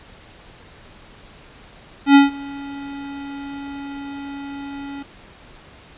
square tone with ADSR envelope, 280 Hz, C#4, 18 cents sharp, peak -6 dBFS, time 2.06-5.03 s, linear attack 91 ms, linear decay 150 ms, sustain -24 dB, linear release 8 ms, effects pink hiss -45 dBFS RMS until 5.97 s + resampled to 8000 Hz

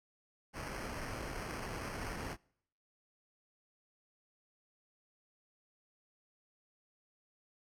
pink noise with sample-and-hold, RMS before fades -42 dBFS, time 0.53-2.37 s, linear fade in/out 50 ms, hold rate 3675 Hz, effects noise-tail reverb RT60 0.7 s tail -26 dB re dry + low-pass 12000 Hz 12 dB/octave

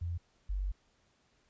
sine tone pair in turn, 85.6 / 47.94 Hz, F2 / G1, -34 / -38 cents, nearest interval minor seventh, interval 1004 cents, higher first, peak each -33 / -31 dBFS, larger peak second, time 0.01-0.18 / 0.49-0.72 s, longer second, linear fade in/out 10 ms, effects pink hiss -71 dBFS RMS until 1.49 s + resampled to 16000 Hz

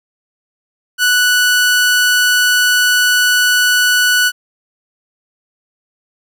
sawtooth tone, 1480 Hz, F#6, in tune, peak -6 dBFS, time 0.98-4.32 s, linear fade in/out 50 ms, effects none

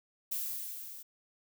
violet noise with level ramp, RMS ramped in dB -34 to -48 dBFS, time 0.31-1.03 s, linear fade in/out 10 ms, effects none

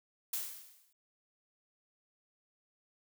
blue noise with exponential decay, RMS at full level -34 dBFS, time 0.33-0.93 s, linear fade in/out 5 ms, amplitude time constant 130 ms, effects none

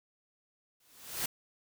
white noise with exponential growth, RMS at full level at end -31 dBFS, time 0.8-1.26 s, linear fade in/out 5 ms, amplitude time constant 99 ms, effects none

